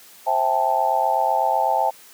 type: chord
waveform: sine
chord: A minor seventh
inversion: first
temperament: just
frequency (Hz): 528 / 660 / 792 / 880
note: C5 / E5 / G5 / A5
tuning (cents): +16 / +2 / +18 / 0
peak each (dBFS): -27 / -24 / -21 / -21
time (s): 0.26-1.91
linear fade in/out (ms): 20
effects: white hiss -47 dBFS RMS until 2.13 s + high-pass 200 Hz 12 dB/octave